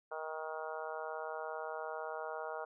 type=harmonic tone; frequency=157.6 Hz; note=D#3; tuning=23 cents sharp; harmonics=3 / 4 / 5 / 6 / 7 / 8 / 9; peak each=-45 / -44 / -46 / -48 / -50 / -50 / -48 dBFS; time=0.11-2.65 s; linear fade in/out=10 ms; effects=none